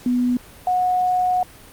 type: tone pair in turn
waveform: sine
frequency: 246.9 / 730.1 Hz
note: B3 / F#5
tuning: 0 / -23 cents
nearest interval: octave + perfect fifth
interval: 1877 cents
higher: second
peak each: -16 dBFS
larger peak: neither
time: 0.06-0.37 / 0.67-1.43 s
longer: second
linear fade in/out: 2 ms
effects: pink hiss -44 dBFS RMS until 1.72 s + Opus 48 kbps